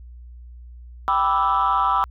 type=chord; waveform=sine; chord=E minor seventh; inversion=first; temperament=equal; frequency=784 / 987.8 / 1174.7 / 1318.5 Hz; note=G5 / B5 / D6 / E6; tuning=0 / 0 / 0 / 0 cents; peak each=-23 / -20 / -21 / -21 dBFS; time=1.08-2.04 s; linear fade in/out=0 ms; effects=tanh soft clip ceiling -11 dBFS + added 60 Hz sine -38 dBFS peak until 2.1 s